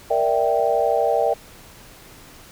sine chord, E half-diminished seventh, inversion second, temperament equal, 466.2 / 587.3 / 659.3 / 784 Hz, Bb4 / D5 / E5 / G5, 0 / 0 / 0 / 0 cents, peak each -22 dBFS, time 0.1-1.34 s, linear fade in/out 10 ms, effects pink hiss -45 dBFS RMS until 2.51 s

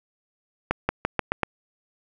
accelerating click train, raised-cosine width 0.5 ms, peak -6 dBFS, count 6, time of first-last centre 0.71-1.433 s, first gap 180 ms, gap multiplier 0.89, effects none

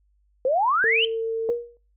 sine exponential sweep, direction up, 493.9 to 3136 Hz, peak -18 dBFS, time 0.45-1.05 s, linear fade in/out 2 ms
sine tone, 451.4 Hz, A4, 44 cents sharp, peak -22 dBFS, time 0.84-1.5 s, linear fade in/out 0 ms
sine tone with exponential decay, 474.6 Hz, A#4, 31 cents sharp, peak -16 dBFS, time 1.49-1.77 s, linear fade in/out 1 ms, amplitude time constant 59 ms
effects noise-tail reverb RT60 0.3 s tail -17 dB re dry + added 50 Hz sine -61 dBFS peak until 1.96 s

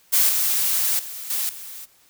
blue noise with level steps, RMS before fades -17 / -21 / -34 / -24 / -37 dBFS, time 0.12-1.86 s, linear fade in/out 20 ms, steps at 0.29 / 0.99 / 1.3 / 1.49 s, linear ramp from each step 2 ms, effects white hiss -57 dBFS RMS until 2.09 s

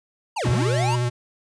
square linear two-way sweep, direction down then up, 991 to 56.5 to 991 Hz, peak -24 dBFS, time 0.36-0.96 s, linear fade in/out 10 ms, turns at 0.49 s
square tone with vibrato, 122.1 Hz, B2, 19 cents flat, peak -21 dBFS, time 0.44-1.1 s, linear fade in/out 20 ms, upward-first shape sine, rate 14 Hz, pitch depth 23 cents each way
effects resampled to 22050 Hz

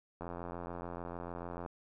click train, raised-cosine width 1 ms, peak -28 dBFS, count 127, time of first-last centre 0.21-1.662 s, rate 86.8 Hz, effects none

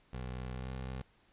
20% pulse tone with pitch glide, 62.9 to 64.52 Hz, B1 to C2, +32 to -24 cents, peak -34 dBFS, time 0.13-1.02 s, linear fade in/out 5 ms, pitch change +44 cents, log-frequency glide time 0.55-0.66 s, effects pink hiss -68 dBFS RMS until 1.32 s + resampled to 8000 Hz

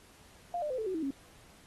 sine tone with pitch steps, 700 / 598.9 / 512.4 / 438.4 / 375.1 / 321 / 274.6 Hz, F5 / D5 / C5 / A4 / F#4 / E4 / C#4, +4 / +34 / -36 / -6 / +24 / -46 / -16 cents, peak -31 dBFS, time 0.54-1.107 s, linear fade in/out 2 ms, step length 81 ms, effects pink hiss -59 dBFS RMS until 1.66 s + AAC 32 kbps

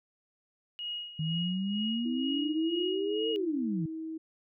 sine tone with tremolo, 2884 Hz, F#7, 45 cents flat, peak -33 dBFS, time 0.79-3.36 s, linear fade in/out 0 ms, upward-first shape sine, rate 2.1 Hz, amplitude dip 75%
sine exponential two-way sweep, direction up then down, 154.5 to 458 to 154.5 Hz, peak -29 dBFS, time 1.19-3.86 s, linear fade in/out 5 ms, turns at 3.31 s
sine tone with pitch glide, 323.2 to 320.2 Hz, E4 to D#4, -34 to +50 cents, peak -35 dBFS, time 2.05-4.18 s, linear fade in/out 10 ms, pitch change -16 cents, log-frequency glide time 2.23-3.53 s
effects none

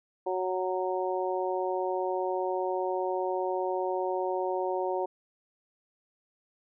harmonic tone, 185 Hz, F#3, in tune, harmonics 2 / 3 / 4 / 5, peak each -31 / -33 / -34 / -35 dBFS, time 0.26-5.06 s, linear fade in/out 10 ms, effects none

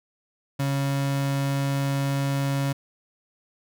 35% pulse tone, 138.59 Hz, C#3, in tune, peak -21 dBFS, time 0.59-2.73 s, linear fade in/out 10 ms, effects none

